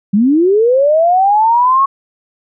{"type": "linear sweep", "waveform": "sine", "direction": "up", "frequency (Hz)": [189.2, 1108.7], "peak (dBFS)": -7, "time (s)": [0.13, 1.86], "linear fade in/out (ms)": 10, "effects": []}